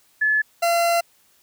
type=tone pair in turn; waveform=sine / 40% pulse; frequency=1721 / 683 Hz; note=A6 / F5; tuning=-39 / -39 cents; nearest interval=octave + major third; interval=1600 cents; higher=first; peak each=-16 dBFS; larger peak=neither; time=0.21-0.42 / 0.62-1.01 s; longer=second; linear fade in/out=10 ms; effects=white hiss -59 dBFS RMS until 1.42 s